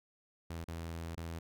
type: tone with dropouts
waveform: sawtooth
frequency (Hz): 83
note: E2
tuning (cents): +12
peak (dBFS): -36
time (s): 0.5-1.39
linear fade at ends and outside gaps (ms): 5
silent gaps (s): 0.642-0.682 / 1.153-1.174
effects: none